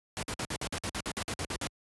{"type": "noise bursts", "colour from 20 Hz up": "pink", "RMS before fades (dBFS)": -34, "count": 14, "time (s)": [0.17, 1.671], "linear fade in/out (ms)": 0, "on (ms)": 58, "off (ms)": 53, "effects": ["high-pass 60 Hz 12 dB/octave", "resampled to 24000 Hz"]}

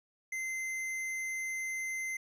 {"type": "tone with hard clipping", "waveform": "triangle", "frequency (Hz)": 2071, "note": "C7", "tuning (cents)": -18, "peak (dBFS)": -36, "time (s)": [0.32, 2.17], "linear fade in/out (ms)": 5, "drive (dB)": 14, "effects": []}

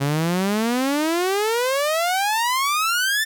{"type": "exponential sweep", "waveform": "sawtooth", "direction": "up", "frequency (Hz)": [136.4, 1800], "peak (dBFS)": -15, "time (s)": [0, 3.25], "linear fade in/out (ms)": 20, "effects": []}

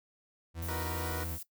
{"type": "tone with pitch glide", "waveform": "40% pulse", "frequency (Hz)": [83, 81.62], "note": ["E2", "E2"], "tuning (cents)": [12, -17], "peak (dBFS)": -36, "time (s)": [0.54, 1.39], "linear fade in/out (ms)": 50, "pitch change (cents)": -29, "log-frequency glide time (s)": [1.02, 1.19]}
{"type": "noise", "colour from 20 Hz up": "violet", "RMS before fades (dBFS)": -43, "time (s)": [0.62, 1.43], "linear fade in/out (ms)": 5}
{"type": "chord", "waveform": "15% pulse", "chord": "B major seventh", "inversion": "first", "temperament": "equal", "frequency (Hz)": [311.1, 370, 466.2, 493.9], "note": ["D#4", "F#4", "A#4", "B4"], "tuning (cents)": [0, 0, 0, 0], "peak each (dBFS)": -37, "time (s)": [0.68, 1.24], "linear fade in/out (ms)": 5}
{"effects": ["noise-tail reverb RT60 0.1 s tail -17 dB re dry"]}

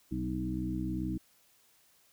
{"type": "harmonic tone with a mistuned harmonic", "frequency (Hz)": 62.7, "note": "B1", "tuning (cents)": 27, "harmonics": [1, 2, 3, 4, 5], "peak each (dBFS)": [-39, -40, -37, -40, -36], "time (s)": [0.11, 1.18], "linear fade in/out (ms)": 10, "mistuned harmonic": 4, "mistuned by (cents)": 30, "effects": ["white hiss -66 dBFS RMS until 2.12 s"]}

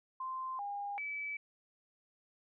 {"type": "tone with pitch steps", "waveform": "sine", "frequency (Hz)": [1042, 810, 2300], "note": ["C6", "G#5", "D7"], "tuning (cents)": [-7, -43, -37], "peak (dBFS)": -37, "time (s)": [0.2, 1.37], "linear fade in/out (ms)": 5, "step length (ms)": 390, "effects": []}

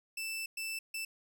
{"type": "tone bursts at uneven times", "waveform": "sawtooth", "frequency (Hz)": 2651, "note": "E7", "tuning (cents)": 9, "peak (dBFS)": -33, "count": 3, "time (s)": [[0.17, 0.46], [0.57, 0.79], [0.94, 1.05]], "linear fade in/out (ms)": 5, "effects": []}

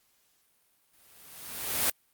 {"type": "noise with exponential growth", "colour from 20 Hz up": "white", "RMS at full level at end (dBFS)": -24, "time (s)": [0.93, 1.9], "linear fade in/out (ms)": 5, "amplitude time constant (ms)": 210, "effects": ["white hiss -69 dBFS RMS until 2.13 s", "Opus 48 kbps"]}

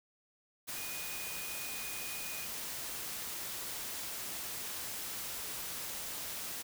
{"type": "tone in noise", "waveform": "sine", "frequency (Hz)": 2472, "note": "D#7", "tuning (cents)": -12, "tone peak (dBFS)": -46, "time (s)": [0.75, 2.47], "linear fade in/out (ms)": 20, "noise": "white", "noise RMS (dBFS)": -41, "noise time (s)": [0.67, 6.63], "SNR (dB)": -8, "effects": []}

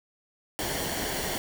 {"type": "noise with comb filter", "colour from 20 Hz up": "pink", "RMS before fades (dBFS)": -31, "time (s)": [0.59, 1.38], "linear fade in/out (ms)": 0, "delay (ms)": 0.79, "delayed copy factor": -0.55, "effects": []}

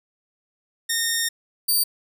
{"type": "tone pair in turn", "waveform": "10% pulse", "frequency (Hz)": [1838, 4631], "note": ["A#6", "D8"], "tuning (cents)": [-25, -25], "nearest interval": "octave + major third", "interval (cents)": 1600, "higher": "second", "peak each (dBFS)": [-12, -11], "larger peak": "second", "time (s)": [[0.89, 1.29], [1.68, 1.84]], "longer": "first", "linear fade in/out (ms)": 10, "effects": []}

